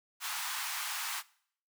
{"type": "high-pass noise", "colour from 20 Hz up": "pink", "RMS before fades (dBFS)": -37, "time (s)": [0.2, 1.23], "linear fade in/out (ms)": 50, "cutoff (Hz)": 850, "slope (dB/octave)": 48, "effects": ["noise-tail reverb RT60 0.6 s tail -21 dB re dry"]}